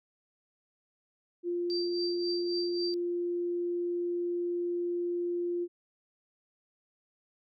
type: tone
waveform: sine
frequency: 349.2 Hz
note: F4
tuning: in tune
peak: -29 dBFS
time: 1.43-5.68 s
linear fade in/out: 50 ms
type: tone with tremolo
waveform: sine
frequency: 4683 Hz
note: D8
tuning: 6 cents flat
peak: -32 dBFS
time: 1.7-2.94 s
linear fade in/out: 0 ms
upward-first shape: triangle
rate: 3.7 Hz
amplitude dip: 75%
effects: none